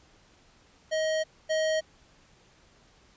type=tone pair in turn; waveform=square; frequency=630 / 630 Hz; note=D#5 / D#5; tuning=+21 / +21 cents; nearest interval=unison; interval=0 cents; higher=neither; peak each=-26 / -25 dBFS; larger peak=second; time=0.91-1.24 / 1.49-1.81 s; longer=first; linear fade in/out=20 ms; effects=pink hiss -60 dBFS RMS until 3.16 s + resampled to 16000 Hz